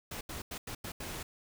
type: noise bursts at uneven times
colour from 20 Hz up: pink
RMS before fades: -41 dBFS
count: 6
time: 0.11-0.21 / 0.29-0.42 / 0.51-0.58 / 0.67-0.75 / 0.84-0.92 / 1-1.23 s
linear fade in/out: 5 ms
effects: none